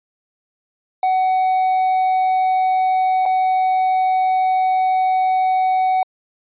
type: tone with dropouts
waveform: triangle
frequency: 749 Hz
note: F#5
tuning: 21 cents sharp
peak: -12 dBFS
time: 1.03-6.03 s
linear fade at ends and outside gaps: 2 ms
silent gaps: 3.255-3.26 s
effects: resampled to 8000 Hz